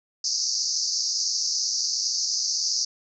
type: band-pass noise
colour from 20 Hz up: pink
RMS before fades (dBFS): -26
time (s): 0.24-2.85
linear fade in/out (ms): 5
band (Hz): 4600 to 6400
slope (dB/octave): 96
effects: none